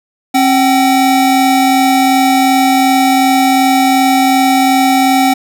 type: tone pair together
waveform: square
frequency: 268.2 / 761.9 Hz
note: C4 / G5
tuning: +43 / -49 cents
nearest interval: octave + tritone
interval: 1808 cents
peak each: -11 dBFS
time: 0.34-5.34 s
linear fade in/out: 10 ms
effects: none